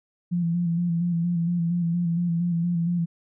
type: tone with vibrato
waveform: sine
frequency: 171.3 Hz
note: F3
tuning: 33 cents flat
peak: -21 dBFS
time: 0.31-3.06 s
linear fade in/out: 20 ms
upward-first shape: square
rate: 4.3 Hz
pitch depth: 35 cents each way
effects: none